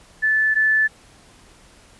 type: tone pair in turn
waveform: sine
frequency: 1746 / 1746 Hz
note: A6 / A6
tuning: -14 / -14 cents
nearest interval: unison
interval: 0 cents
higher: neither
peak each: -15 / -14 dBFS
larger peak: second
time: 0.22-0.55 / 0.55-0.88 s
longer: neither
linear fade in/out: 20 ms
effects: pink hiss -50 dBFS RMS until 1.99 s + resampled to 24000 Hz